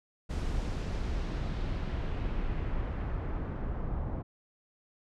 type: noise with low-pass filter sweep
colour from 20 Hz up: brown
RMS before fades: -33 dBFS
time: 0.29-4.23 s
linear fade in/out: 20 ms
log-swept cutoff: 8200 to 1000 Hz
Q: 0.97
effects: none